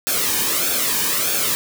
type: noise with flanger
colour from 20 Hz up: white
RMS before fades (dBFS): -20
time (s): 0.07-1.55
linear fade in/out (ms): 0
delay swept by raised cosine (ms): 1 to 1.51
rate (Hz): 1.6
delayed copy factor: -0.65
effects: none